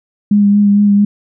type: tone with vibrato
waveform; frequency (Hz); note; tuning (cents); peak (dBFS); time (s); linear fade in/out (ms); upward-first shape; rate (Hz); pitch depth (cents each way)
sine; 204; G#3; -31; -6; 0.31-1.05; 5; sine; 4.4; 20
effects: none